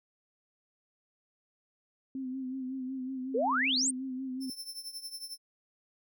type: tone with vibrato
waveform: sine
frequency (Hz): 260.5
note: C4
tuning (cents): -7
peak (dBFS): -34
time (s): 2.15-4.5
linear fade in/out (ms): 2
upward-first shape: sine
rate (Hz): 5.4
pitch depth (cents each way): 45
type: exponential sweep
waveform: sine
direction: up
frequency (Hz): 410 to 9200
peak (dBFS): -26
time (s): 3.34-3.91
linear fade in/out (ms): 10
type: tone with tremolo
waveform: sawtooth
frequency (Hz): 5330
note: E8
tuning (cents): +18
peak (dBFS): -34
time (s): 4.4-5.38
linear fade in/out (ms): 50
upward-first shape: triangle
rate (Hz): 11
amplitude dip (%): 85
effects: none